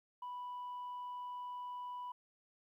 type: tone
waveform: sine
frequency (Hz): 987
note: B5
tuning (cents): -1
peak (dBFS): -40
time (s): 0.22-2.12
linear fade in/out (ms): 5
effects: tanh soft clip ceiling -40 dBFS + 13-bit